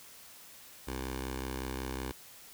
10% pulse tone with notch filter, 65.41 Hz, C2, in tune, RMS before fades -38 dBFS, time 0.87-2.12 s, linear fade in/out 10 ms, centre 160 Hz, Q 0.98, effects white hiss -53 dBFS RMS until 2.53 s

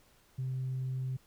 sine tone, 129.9 Hz, C3, 12 cents flat, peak -31 dBFS, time 0.38-1.17 s, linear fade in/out 10 ms, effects tanh soft clip ceiling -29 dBFS + pink hiss -65 dBFS RMS until 1.26 s

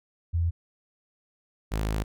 sine / sawtooth tone pair in turn, 84.5 / 53.23 Hz, E2 / G#1, +43 / +43 cents, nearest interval minor sixth, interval 800 cents, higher first, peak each -22 dBFS, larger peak neither, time 0.33-0.51 / 1.71-2.04 s, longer second, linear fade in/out 20 ms, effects none

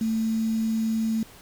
sine tone with quantisation, 222.6 Hz, A3, 20 cents sharp, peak -22 dBFS, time 0.01-1.23 s, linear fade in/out 2 ms, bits 7, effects pink hiss -49 dBFS RMS until 1.41 s

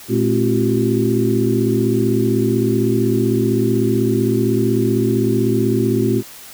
sine tone cluster, 116.5 / 215.3 / 265.6 / 346.7 / 382.5 Hz, A#2 / A3 / C4 / F4 / G4, -1 / -37 / +26 / -13 / -42 cents, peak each -20 dBFS, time 0.08-6.23 s, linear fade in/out 50 ms, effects white hiss -38 dBFS RMS until 6.53 s

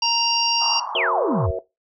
harmonic tone, 932.3 Hz, A#5, in tune, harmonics 1 / 3 / 5 / 6, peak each -23 / -23 / -23 / -23 dBFS, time 0.02-0.8 s, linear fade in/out 5 ms
pink band-pass noise, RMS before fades -29 dBFS, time 0.6-1.47 s, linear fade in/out 20 ms, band 840 to 1100 Hz, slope 48 dB/octave
sine chord, F# dominant seventh, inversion none, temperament equal with one note detuned, 370 / 466.2 / 543.9 / 659.3 Hz, F#4 / A#4 / C#5 / E5, 0 / 0 / -33 / 0 cents, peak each -31 / -28 / -29 / -26 dBFS, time 0.95-1.59 s, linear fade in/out 2 ms
sine exponential sweep, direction down, 3387 to 71.1 Hz, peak -19 dBFS, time 0.95-1.51 s, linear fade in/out 5 ms
effects noise-tail reverb RT60 0.2 s tail -18 dB re dry

